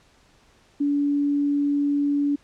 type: tone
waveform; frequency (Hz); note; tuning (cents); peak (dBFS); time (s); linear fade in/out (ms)
sine; 286.7; D4; -42; -19; 0.8-2.36; 10
effects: pink hiss -58 dBFS RMS until 2.43 s + low-pass 7000 Hz 12 dB/octave